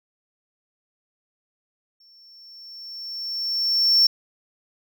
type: tone with exponential growth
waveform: triangle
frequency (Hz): 5430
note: F8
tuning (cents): -50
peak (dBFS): -11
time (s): 2-4.07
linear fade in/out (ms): 5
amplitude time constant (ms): 450
effects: none